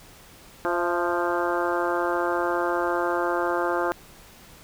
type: harmonic tone with a mistuned harmonic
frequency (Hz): 174.61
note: F3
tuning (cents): 0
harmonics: 2 / 3 / 4 / 5 / 6 / 7 / 8 / 9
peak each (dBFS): -27 / -29 / -30 / -31 / -32 / -32 / -33 / -34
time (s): 0.65-3.92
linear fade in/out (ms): 0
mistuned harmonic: 4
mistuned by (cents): -37
effects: pink hiss -49 dBFS RMS until 4.63 s